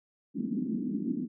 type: band-pass noise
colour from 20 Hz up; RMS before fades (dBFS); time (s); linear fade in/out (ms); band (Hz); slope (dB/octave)
white; -32; 0.34-1.28; 50; 190 to 290; 48
effects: none